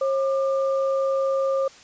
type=tone pair together; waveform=sine; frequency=540 / 1194.9 Hz; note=C#5 / D6; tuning=-45 / +30 cents; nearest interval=octave + major second; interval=1375 cents; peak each=-20 / -30 dBFS; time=0.01-1.68 s; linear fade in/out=5 ms; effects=white hiss -48 dBFS RMS until 1.83 s + resampled to 16000 Hz